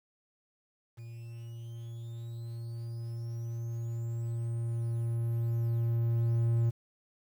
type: tone with level ramp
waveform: triangle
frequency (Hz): 116.3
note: A#2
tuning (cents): -4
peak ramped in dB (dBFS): -40 to -22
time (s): 0.97-6.71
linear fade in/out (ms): 20
effects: 10-bit